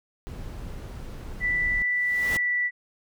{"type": "noise", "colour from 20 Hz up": "brown", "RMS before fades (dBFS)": -36, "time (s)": [0.27, 1.82], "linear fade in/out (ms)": 0}
{"type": "tone with pitch glide", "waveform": "sine", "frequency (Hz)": [1975.5, 1963], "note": ["B6", "B6"], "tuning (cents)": [0, -11], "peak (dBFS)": -22, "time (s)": [1.4, 2.71], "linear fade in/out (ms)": 50, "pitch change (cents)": -11, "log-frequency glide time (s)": [1.79, 2.49]}
{"type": "noise with exponential growth", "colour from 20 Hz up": "pink", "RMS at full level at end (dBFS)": -31, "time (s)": [1.77, 2.37], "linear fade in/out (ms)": 2, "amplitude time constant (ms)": 130}
{"effects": []}